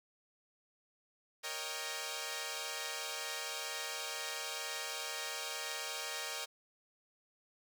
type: chord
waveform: 5% pulse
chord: Eb dominant seventh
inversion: second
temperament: equal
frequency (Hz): 466.2 / 554.4 / 622.3 / 784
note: Bb4 / Db5 / Eb5 / G5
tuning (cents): 0 / 0 / 0 / 0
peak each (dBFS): -33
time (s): 1.43-6.46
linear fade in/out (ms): 20
effects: none